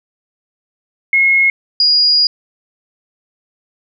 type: tone pair in turn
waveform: sine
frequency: 2165 / 4876 Hz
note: C#7 / D#8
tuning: -41 / -36 cents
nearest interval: octave + major second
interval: 1405 cents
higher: second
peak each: -8 / -8 dBFS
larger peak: neither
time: 1.13-1.5 / 1.8-2.27 s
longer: second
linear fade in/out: 2 ms
effects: none